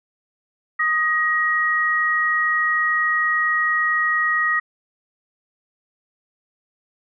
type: tone pair together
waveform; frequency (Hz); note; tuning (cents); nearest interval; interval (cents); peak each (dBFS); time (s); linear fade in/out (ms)
sine; 1244.5 / 1893.4; D#6 / A#6; 0 / +26; perfect fifth; 726; -22 / -18; 0.79-4.6; 10
effects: none